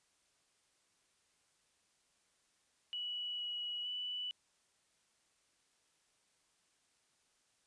sine tone with pitch steps, 2939 / 2921 / 2968 Hz, F#7 / F#7 / F#7, -12 / -23 / +5 cents, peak -38 dBFS, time 2.93-4.31 s, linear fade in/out 0 ms, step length 460 ms, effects white hiss -75 dBFS RMS until 7.66 s + resampled to 22050 Hz

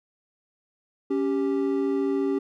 triangle tone pair together, 277.8 / 392 Hz, C#4 / G4, +4 / 0 cents, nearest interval tritone, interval 596 cents, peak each -23 dBFS, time 1.1-2.39 s, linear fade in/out 10 ms, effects none

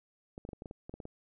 clicks, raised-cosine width 2 ms, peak -30 dBFS, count 11, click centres 0.379 / 0.451 / 0.49 / 0.532 / 0.621 / 0.658 / 0.711 / 0.895 / 0.94 / 1.002 / 1.054 s, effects none

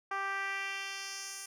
10% pulse tone with band-pass filter sweep, 392 Hz, G4, in tune, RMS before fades -38 dBFS, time 0.11-1.46 s, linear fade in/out 5 ms, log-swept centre 1100 to 8600 Hz, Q 1.5, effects none

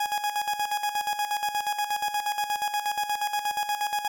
40% pulse tone with tremolo, 830.6 Hz, G#5, in tune, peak -23 dBFS, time 0-4.08 s, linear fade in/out 5 ms, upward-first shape square, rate 8.4 Hz, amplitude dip 65%, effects none

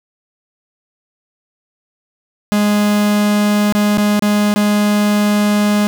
45% pulse tone with dropouts, 207.7 Hz, G#3, in tune, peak -11 dBFS, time 2.52-5.87 s, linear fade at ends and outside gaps 0 ms, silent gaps 3.724-3.75 / 3.973-3.981 / 4.194-4.223 / 4.54-4.56 s, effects none

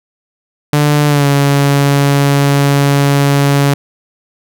sawtooth tone with pitch glide, 147.4 to 141.07 Hz, D3 to C#3, +7 to +31 cents, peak -4 dBFS, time 0.73-3.74 s, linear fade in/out 2 ms, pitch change -76 cents, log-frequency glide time 1.07-1.26 s, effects none

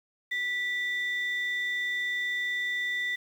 sine tone pair together, 1966 / 3575 Hz, B6 / A7, -8 / +27 cents, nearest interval minor seventh, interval 1035 cents, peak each -27 / -36 dBFS, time 0.31-3.16 s, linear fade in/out 10 ms, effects tanh soft clip ceiling -23 dBFS + 9-bit

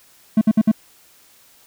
triangle tone bursts, 218.1 Hz, A3, 15 cents flat, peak -8 dBFS, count 4, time 0.37-0.716 s, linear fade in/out 5 ms, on 43 ms, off 58 ms, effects white hiss -52 dBFS RMS until 1.66 s

